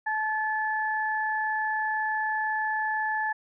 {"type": "tone pair together", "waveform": "sine", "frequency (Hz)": [866, 1732], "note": ["A5", "A6"], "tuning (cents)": [-28, -28], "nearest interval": "octave", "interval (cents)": 1200, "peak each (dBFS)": -28, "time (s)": [0.06, 3.33], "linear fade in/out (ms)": 10, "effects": []}